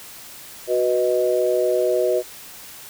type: chord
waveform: sine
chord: B major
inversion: second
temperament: equal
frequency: 370 / 493.9 / 622.3 Hz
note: F#4 / B4 / D#5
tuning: 0 / 0 / 0 cents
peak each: -21 dBFS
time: 0.67-2.23 s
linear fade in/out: 50 ms
effects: white hiss -40 dBFS RMS until 2.89 s